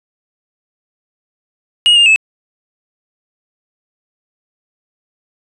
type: tone with pitch steps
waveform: triangle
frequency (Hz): 2877 / 2811 / 2603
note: F#7 / F7 / E7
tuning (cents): -49 / +11 / -22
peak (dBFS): -4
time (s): 1.86-2.16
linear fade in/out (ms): 0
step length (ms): 100
effects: resampled to 24000 Hz